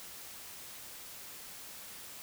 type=silence; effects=white hiss -48 dBFS RMS until 2.22 s